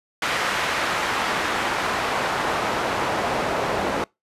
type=noise with band-pass filter sweep; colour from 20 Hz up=pink; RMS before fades=-24 dBFS; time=0.22-4.04 s; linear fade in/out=2 ms; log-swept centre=1600 to 670 Hz; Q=0.8; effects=noise-tail reverb RT60 0.2 s tail -25 dB re dry + resampled to 32000 Hz